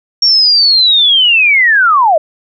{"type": "linear sweep", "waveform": "sine", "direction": "down", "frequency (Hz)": [5570, 590], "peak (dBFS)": -5, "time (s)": [0.22, 2.18], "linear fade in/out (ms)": 5, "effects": []}